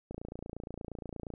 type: click train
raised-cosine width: 2 ms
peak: -27 dBFS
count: 36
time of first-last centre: 0.11-1.338 s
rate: 28.5 Hz
effects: none